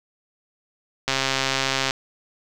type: click train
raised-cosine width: 0.2 ms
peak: -4 dBFS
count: 112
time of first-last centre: 1.08-1.908 s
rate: 134 Hz
effects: none